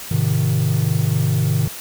triangle chord, A diminished, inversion none, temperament equal with one note detuned, 107.24 / 130.81 / 155.56 Hz, A2 / C3 / Eb3, -44 / 0 / 0 cents, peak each -18 / -17 / -17 dBFS, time 0.11-1.68 s, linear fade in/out 5 ms, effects tanh soft clip ceiling -6 dBFS + white hiss -33 dBFS RMS until 1.8 s

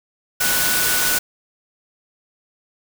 sine tone in noise, 1480 Hz, F#6, in tune, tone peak -24 dBFS, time 0.4-1.19 s, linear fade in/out 10 ms, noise white, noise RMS -19 dBFS, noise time 0.4-1.19 s, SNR -8 dB, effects none

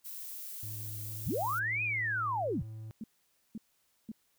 violet noise, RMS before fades -43 dBFS, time 0.04-1.6 s, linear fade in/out 20 ms
triangle tone with pitch glide, 107.1 to 109.98 Hz, A2 to A2, -46 to 0 cents, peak -39 dBFS, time 0.63-2.91 s, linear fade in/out 0 ms, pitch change +46 cents, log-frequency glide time 1.08-1.58 s
sine linear two-way sweep, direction up then down, 58.27 to 2539 to 58.27 Hz, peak -30 dBFS, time 1.26-2.63 s, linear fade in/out 10 ms, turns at 1.83 s
sine tone bursts, 220 Hz, A3, in tune, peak -37 dBFS, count 3, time 3.01-4.117 s, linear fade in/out 2 ms, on 29 ms, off 510 ms
effects white hiss -73 dBFS RMS until 4.38 s

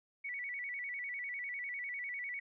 sine tone with vibrato, 2093 Hz, C7, in tune, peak -38 dBFS, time 0.24-2.4 s, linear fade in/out 10 ms, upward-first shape square, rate 10 Hz, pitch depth 110 cents each way, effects none

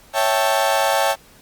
35% pulse chord, A dominant seventh, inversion first, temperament equal, 554.4 / 659.3 / 784 / 880 Hz, C#5 / E5 / G5 / A5, 0 / 0 / 0 / 0 cents, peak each -20 dBFS, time 0.13-1.16 s, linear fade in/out 50 ms, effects pink hiss -49 dBFS RMS until 1.41 s + Opus 48 kbps

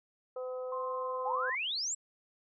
harmonic tone, 254.5 Hz, C4, 48 cents flat, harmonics 2 / 3 / 4 / 5, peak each -36 / -51 / -53 / -49 dBFS, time 0.36-1.5 s, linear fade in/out 5 ms
sine tone with pitch glide, 1046.5 to 1035.7 Hz, C6 to C6, 0 to -18 cents, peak -36 dBFS, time 0.72-1.55 s, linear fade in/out 2 ms, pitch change -18 cents, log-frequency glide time 0.98-1.17 s
sine exponential sweep, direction up, 751 to 7910 Hz, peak -32 dBFS, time 1.25-1.95 s, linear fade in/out 10 ms
effects none

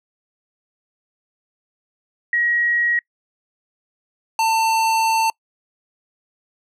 sine / square tone pair in turn, 1900 / 895.1 Hz, A#6 / A5, +33 / +29 cents, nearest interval octave + minor second, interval 1304 cents, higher first, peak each -16 dBFS, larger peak neither, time 2.33-2.99 / 4.39-5.3 s, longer second, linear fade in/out 2 ms, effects noise-tail reverb RT60 0.1 s tail -26 dB re dry + low-pass 12000 Hz 12 dB/octave

